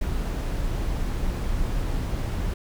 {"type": "noise", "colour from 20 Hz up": "brown", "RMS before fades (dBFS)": -26, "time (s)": [0.01, 2.54], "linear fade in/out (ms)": 5, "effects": []}